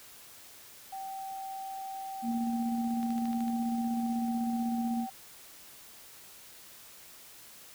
sine tone with pitch glide, 774 to 769.1 Hz, G5 to G5, -22 to -33 cents, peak -37 dBFS, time 0.92-5.1 s, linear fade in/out 10 ms, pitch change -11 cents, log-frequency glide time 3.84-4.28 s
sine tone with tremolo, 233.1 Hz, A#3, in tune, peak -28 dBFS, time 2.22-5.07 s, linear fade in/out 50 ms, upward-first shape square, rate 16 Hz, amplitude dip 25%
click train, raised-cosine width 0.2 ms, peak -30 dBFS, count 7, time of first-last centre 3.03-3.481 s, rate 13.3 Hz
effects white hiss -52 dBFS RMS until 7.74 s

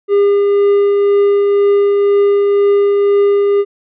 triangle tone with tremolo, 403.9 Hz, G#4, 48 cents flat, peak -5 dBFS, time 0.08-3.65 s, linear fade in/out 50 ms, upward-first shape triangle, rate 2 Hz, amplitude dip 25%, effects resampled to 8000 Hz

